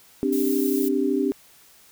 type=chord; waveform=sine; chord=C suspended second; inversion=none; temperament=just; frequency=261.6 / 294.3 / 392.4 Hz; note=C4 / D4 / G4; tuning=0 / +4 / +2 cents; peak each=-24 dBFS; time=0.23-1.32 s; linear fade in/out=0 ms
type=noise; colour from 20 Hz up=violet; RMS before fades=-32 dBFS; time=0.32-0.89 s; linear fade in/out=10 ms
effects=white hiss -53 dBFS RMS until 1.91 s